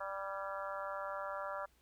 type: harmonic tone with a mistuned harmonic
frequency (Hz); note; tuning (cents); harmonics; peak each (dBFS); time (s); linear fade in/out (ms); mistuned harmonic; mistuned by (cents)
196; G3; 0; 3 / 4 / 5 / 6 / 7 / 8 / 9; -43 / -49 / -46 / -46 / -45 / -57 / -52; 0-1.66; 10; 9; -73
effects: added 60 Hz sine -70 dBFS peak until 1.81 s + pink hiss -72 dBFS RMS until 1.81 s